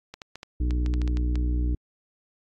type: clicks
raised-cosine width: 0.2 ms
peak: -21 dBFS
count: 11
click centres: 0.14 / 0.218 / 0.356 / 0.431 / 0.708 / 0.862 / 0.939 / 1.017 / 1.077 / 1.171 / 1.356 s
type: harmonic tone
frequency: 60.3 Hz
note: B1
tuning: 41 cents flat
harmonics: 1 / 2 / 3 / 4 / 5 / 6 / 7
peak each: -22 / -37 / -40 / -44 / -34 / -47 / -48 dBFS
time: 0.6-1.75 s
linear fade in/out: 5 ms
effects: AAC 64 kbps